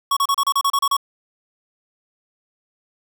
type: tone bursts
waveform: square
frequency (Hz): 1111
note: C#6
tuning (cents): +4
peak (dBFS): -16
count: 10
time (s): 0.11-0.968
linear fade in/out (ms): 5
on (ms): 57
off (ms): 32
effects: 7-bit